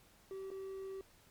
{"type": "tone with dropouts", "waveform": "triangle", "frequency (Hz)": 385.2, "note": "G4", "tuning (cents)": -30, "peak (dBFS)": -40, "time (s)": [0.31, 1.01], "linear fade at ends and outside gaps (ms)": 1, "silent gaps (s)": [0.504, 0.514], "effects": ["pink hiss -65 dBFS RMS until 1.3 s", "MP3 96 kbps"]}